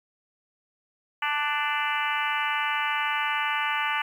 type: harmonic tone with a mistuned harmonic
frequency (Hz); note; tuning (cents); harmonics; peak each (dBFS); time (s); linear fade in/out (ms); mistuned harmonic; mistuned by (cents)
293.7; D4; 0; 3 / 4 / 5 / 6 / 7 / 8 / 9 / 10; -30 / -31 / -32 / -33 / -33 / -34 / -35 / -35; 1.22-4.02; 5; 5; +22
effects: 9-bit